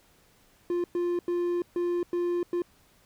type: tone bursts at uneven times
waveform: triangle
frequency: 350 Hz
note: F4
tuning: 4 cents sharp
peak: -23 dBFS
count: 6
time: 0.7-0.84 / 0.95-1.19 / 1.28-1.62 / 1.76-2.03 / 2.13-2.43 / 2.53-2.62 s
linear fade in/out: 2 ms
effects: pink hiss -62 dBFS RMS until 3.05 s